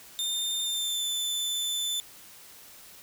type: tone with pitch glide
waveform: sawtooth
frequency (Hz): 3611 to 3522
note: A7 to A7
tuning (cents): +44 to +1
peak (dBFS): -25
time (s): 0.19-2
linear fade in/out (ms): 0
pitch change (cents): -43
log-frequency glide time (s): 0.64-1.06
effects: white hiss -50 dBFS RMS until 3.02 s